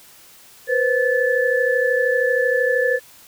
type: tone cluster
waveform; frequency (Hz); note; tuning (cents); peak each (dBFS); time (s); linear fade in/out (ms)
sine; 487.1 / 520 / 1738; B4 / C5 / A6; -24 / -11 / -22; -20; 0.67-3; 50
effects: white hiss -47 dBFS RMS until 3.27 s